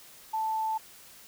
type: tone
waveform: sine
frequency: 880 Hz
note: A5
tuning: in tune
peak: -27 dBFS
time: 0.33-0.78 s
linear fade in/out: 10 ms
effects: white hiss -52 dBFS RMS until 1.27 s